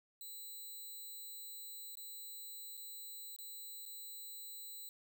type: tone with dropouts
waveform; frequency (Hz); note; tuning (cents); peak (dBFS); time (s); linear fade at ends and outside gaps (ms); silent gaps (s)
5% pulse; 4000; B7; +21; -39; 0.21-4.89; 1; 1.954-1.971 / 2.77-2.775 / 3.363-3.387 / 3.854-3.861
effects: none